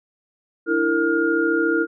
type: tone cluster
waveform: sine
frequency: 297.3 / 331.1 / 458.2 / 1418 Hz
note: D4 / E4 / A#4 / F6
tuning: +21 / +8 / -30 / +26 cents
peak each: -27 / -20 / -23 / -22 dBFS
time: 0.66-1.87 s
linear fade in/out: 50 ms
effects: none